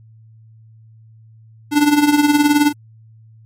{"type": "tone with tremolo", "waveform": "square", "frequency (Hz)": 293.7, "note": "D4", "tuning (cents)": 0, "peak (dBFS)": -8, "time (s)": [1.71, 2.73], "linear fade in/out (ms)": 50, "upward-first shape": "triangle", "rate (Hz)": 19, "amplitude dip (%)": 75, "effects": ["added 111 Hz sine -42 dBFS peak until 3.45 s", "MP3 64 kbps"]}